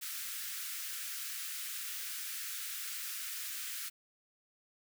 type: high-pass noise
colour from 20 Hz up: white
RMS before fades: -41 dBFS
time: 0.01-3.9 s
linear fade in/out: 20 ms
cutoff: 1300 Hz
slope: 48 dB/octave
effects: none